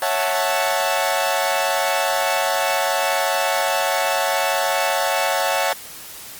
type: chord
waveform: sawtooth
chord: F# minor seventh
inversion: second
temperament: equal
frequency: 554.4 / 659.3 / 740 / 880 Hz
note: C#5 / E5 / F#5 / A5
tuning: 0 / 0 / 0 / 0 cents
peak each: -20 dBFS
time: 0.02-5.73 s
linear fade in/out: 2 ms
effects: white hiss -37 dBFS RMS until 6.39 s + Opus 32 kbps